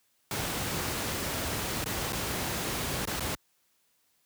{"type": "noise with dropouts", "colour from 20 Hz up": "pink", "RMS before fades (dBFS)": -32, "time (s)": [0.31, 3.35], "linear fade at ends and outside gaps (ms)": 2, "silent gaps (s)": [[1.842, 1.859], [2.124, 2.13], [3.054, 3.073], [3.197, 3.205]], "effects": ["white hiss -71 dBFS RMS until 4.25 s", "high-pass 60 Hz 12 dB/octave"]}